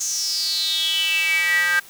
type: tone with high-pass filter sweep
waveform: square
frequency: 176.3 Hz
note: F3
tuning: 17 cents sharp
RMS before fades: -21 dBFS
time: 0-1.8 s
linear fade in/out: 10 ms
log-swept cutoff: 6500 to 1600 Hz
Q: 8.8
effects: white hiss -45 dBFS RMS until 1.89 s